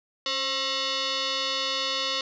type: tone with frequency modulation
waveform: sine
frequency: 276.3 Hz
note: C#4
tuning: 6 cents flat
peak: -25 dBFS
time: 0.26-2.21 s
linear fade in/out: 2 ms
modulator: 807 Hz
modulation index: 5.8
effects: none